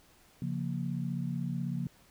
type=chord; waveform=sine; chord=Bb minor; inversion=first; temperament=equal; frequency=138.59 / 174.61 / 233.1 Hz; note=Db3 / F3 / Bb3; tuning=0 / 0 / 0 cents; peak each=-35 / -35 / -38 dBFS; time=0.42-1.87 s; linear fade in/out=2 ms; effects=pink hiss -62 dBFS RMS until 2.1 s